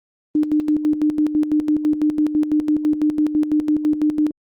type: tone with tremolo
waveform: sine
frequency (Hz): 302.5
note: D#4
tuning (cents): -49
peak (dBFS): -13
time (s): 0.35-4.31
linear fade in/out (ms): 2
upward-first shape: square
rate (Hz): 6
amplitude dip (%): 65
effects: Opus 24 kbps